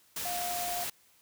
sine tone in noise, 707 Hz, F5, 21 cents sharp, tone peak -34 dBFS, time 0.25-0.84 s, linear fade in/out 5 ms, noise white, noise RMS -36 dBFS, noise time 0.16-0.9 s, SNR -1 dB, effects white hiss -64 dBFS RMS until 1.21 s

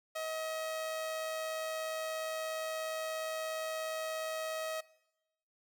sawtooth tone with amplitude modulation, 635 Hz, D#5, 35 cents sharp, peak -31 dBFS, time 0.15-4.81 s, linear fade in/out 10 ms, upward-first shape sine, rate 117 Hz, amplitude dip 30%, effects noise-tail reverb RT60 0.9 s tail -21 dB re dry

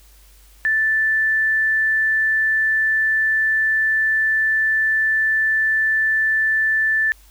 sine tone, 1760 Hz, A6, in tune, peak -15 dBFS, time 0.65-7.12 s, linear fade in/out 0 ms, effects added 50 Hz sine -47 dBFS peak until 7.3 s + white hiss -53 dBFS RMS until 7.3 s

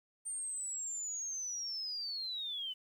sine linear sweep, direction down, 8870 to 2975 Hz, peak -37 dBFS, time 0.25-2.74 s, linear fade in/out 20 ms, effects 11-bit

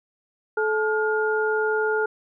sine tone cluster, 432.3 / 868 / 1421 Hz, A4 / A5 / F6, -31 / -24 / +30 cents, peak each -22 / -29 / -25 dBFS, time 0.57-2.06 s, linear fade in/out 5 ms, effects none

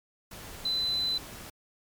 sine tone in noise, 4020 Hz, B7, 30 cents sharp, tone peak -26 dBFS, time 0.65-1.18 s, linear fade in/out 5 ms, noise pink, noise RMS -44 dBFS, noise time 0.31-1.5 s, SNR +15 dB, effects MP3 96 kbps

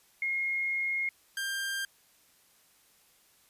sine / sawtooth tone pair in turn, 2148 / 1590.7 Hz, C7 / G6, +45 / +25 cents, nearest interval perfect fourth, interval 520 cents, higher first, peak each -28 dBFS, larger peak neither, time 0.22-1.09 / 1.37-1.85 s, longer first, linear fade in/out 2 ms, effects white hiss -64 dBFS RMS until 3.49 s + resampled to 32000 Hz

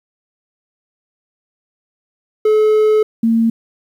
triangle / sine tone pair in turn, 429.9 / 227.7 Hz, A4 / A#3, -40 / -40 cents, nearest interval major seventh, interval 1100 cents, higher first, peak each -7 / -10 dBFS, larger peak first, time 2.45-3.03 / 3.23-3.5 s, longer first, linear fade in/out 5 ms, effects 8-bit

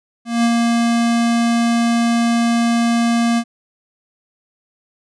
square tone with ADSR envelope, 233.7 Hz, A#3, 5 cents sharp, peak -12 dBFS, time 0.25-3.44 s, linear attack 190 ms, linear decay 52 ms, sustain -2 dB, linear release 62 ms, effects resampled to 22050 Hz

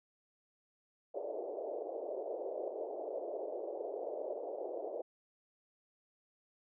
white band-pass noise, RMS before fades -41 dBFS, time 1.14-5.02 s, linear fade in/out 10 ms, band 370 to 660 Hz, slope 48 dB/octave, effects none

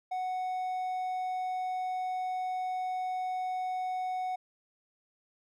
triangle tone, 740 Hz, F#5, in tune, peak -29 dBFS, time 0.11-4.36 s, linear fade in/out 10 ms, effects none

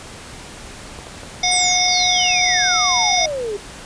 clicks, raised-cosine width 1 ms, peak -21 dBFS, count 4, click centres 0.989 / 1.069 / 1.233 / 1.537 s
harmonic tone, 725 Hz, F#5, 35 cents flat, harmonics 1 / 3 / 5 / 7 / 8, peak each -21 / -21 / -21 / -21 / -21 dBFS, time 1.43-3.26 s, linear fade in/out 5 ms
sine exponential sweep, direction down, 8800 to 393.2 Hz, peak -21 dBFS, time 1.51-3.57 s, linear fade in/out 10 ms
effects pink hiss -36 dBFS RMS until 3.85 s + resampled to 22050 Hz

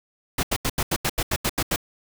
pink noise bursts, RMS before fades -23 dBFS, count 11, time 0.38-1.761 s, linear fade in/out 5 ms, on 51 ms, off 82 ms, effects none

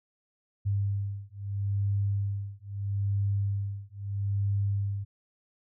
sine beating tone pair, 99.7 / 100.47 Hz, G2 / G2, +30 / +43 cents, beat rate 0.77 Hz, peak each -30 dBFS, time 0.65-5.05 s, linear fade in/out 20 ms, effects none

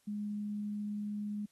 sine tone, 207.7 Hz, G#3, in tune, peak -35 dBFS, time 0.07-1.46 s, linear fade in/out 10 ms, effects white hiss -72 dBFS RMS until 1.51 s + AAC 32 kbps

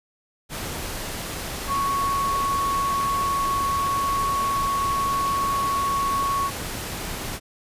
sine tone in noise, 1108.7 Hz, C#6, in tune, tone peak -21 dBFS, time 1.67-6.51 s, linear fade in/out 50 ms, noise pink, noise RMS -31 dBFS, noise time 0.49-7.4 s, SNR +7 dB, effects resampled to 32000 Hz

